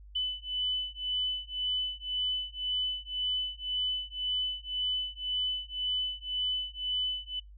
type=beating tone pair; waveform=sine; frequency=3000 / 3001.9 Hz; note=F#7 / F#7; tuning=+23 / +24 cents; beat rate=1.9 Hz; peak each=-33 / -33 dBFS; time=0.15-7.4 s; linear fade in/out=10 ms; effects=noise-tail reverb RT60 0.2 s tail -25 dB re dry + added 50 Hz sine -48 dBFS peak until 7.57 s